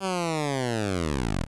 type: linear sweep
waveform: 10% pulse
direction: down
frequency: 196 to 34.19 Hz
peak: -17 dBFS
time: 0-1.47 s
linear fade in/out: 50 ms
effects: resampled to 24000 Hz + 9-bit